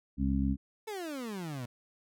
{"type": "harmonic tone", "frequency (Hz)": 67.4, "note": "C#2", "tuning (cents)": -48, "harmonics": [1, 2, 3, 4], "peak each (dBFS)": [-31, -36, -31, -32], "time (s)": [0.17, 0.57], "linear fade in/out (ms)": 50}
{"type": "exponential sweep", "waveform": "30% pulse", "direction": "down", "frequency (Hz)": [450.6, 116.54], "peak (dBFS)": -34, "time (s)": [0.87, 1.66], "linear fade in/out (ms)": 10}
{"effects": []}